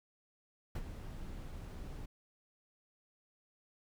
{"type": "noise with ADSR envelope", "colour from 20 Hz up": "brown", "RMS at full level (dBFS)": -36, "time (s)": [0.75, 2.06], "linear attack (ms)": 5, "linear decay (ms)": 51, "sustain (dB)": -9, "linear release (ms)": 8, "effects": []}